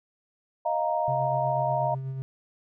sine chord, Eb suspended second, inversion none, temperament equal, 622.3 / 698.5 / 932.3 Hz, Eb5 / F5 / Bb5, 0 / 0 / 0 cents, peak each -28 dBFS, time 0.65-1.95 s, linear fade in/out 10 ms
triangle tone with tremolo, 133.2 Hz, C3, 31 cents sharp, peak -27 dBFS, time 1.08-2.22 s, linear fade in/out 0 ms, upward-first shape sine, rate 8.2 Hz, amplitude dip 35%
effects none

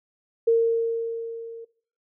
sine tone with level ramp, 458.8 Hz, A#4, 28 cents flat, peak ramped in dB -14 to -36 dBFS, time 0.47-1.65 s, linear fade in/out 10 ms, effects noise-tail reverb RT60 0.5 s tail -20 dB re dry

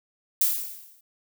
violet noise with exponential decay, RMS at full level -19 dBFS, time 0.41-1.01 s, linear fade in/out 5 ms, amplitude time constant 130 ms, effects none

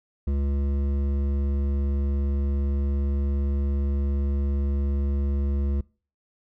triangle tone with hard clipping, 69.9 Hz, C#2, 15 cents sharp, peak -24 dBFS, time 0.27-5.81 s, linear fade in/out 5 ms, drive 15 dB, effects noise-tail reverb RT60 0.4 s tail -24 dB re dry

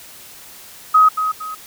sine tone with echo, 1264 Hz, D#6, 27 cents sharp, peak -7 dBFS, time 0.94-1.09 s, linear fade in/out 10 ms, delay 230 ms, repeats 2, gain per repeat -9 dB, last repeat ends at 1.55 s, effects white hiss -40 dBFS RMS until 1.66 s

